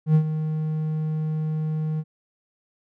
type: tone with ADSR envelope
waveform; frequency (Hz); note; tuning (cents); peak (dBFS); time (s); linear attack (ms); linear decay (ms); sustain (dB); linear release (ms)
triangle; 155.8; D#3; +3; -10; 0.06-2.04; 89; 80; -11; 49
effects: none